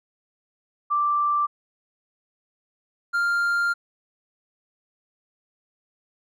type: tone pair in turn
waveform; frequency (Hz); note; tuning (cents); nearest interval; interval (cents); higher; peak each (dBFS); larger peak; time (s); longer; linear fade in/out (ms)
sine / triangle; 1174.7 / 1397; D6 / F6; 0 / 0; minor third; 300; second; -19 / -18; second; 0.9-1.47 / 3.13-3.74; second; 20
effects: none